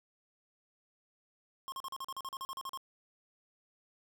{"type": "tone bursts", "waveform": "square", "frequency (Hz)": 1073, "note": "C6", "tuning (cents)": 43, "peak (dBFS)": -39, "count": 14, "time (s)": [1.68, 2.774], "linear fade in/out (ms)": 0, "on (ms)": 41, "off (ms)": 40, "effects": []}